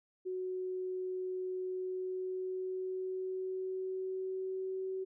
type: tone with pitch glide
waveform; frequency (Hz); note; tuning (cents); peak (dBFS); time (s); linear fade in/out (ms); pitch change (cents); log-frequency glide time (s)
sine; 370 to 378.4; F#4 to F#4; 0 to +39; -35; 0.25-5.05; 20; +39; 1.65-4.88
effects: none